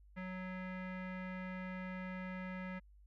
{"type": "tone with low-pass filter", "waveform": "square", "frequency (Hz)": 185, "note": "F#3", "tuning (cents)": 0, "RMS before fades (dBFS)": -44, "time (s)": [0.16, 2.8], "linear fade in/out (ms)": 20, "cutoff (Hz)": 2000, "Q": 3.6, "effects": ["added 50 Hz sine -59 dBFS peak until 3.06 s"]}